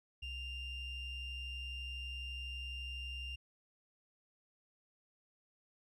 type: ring-modulated tone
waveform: triangle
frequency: 1364 Hz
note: F6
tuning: 41 cents flat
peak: -36 dBFS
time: 0.22-3.36 s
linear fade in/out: 10 ms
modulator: 1430 Hz
effects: none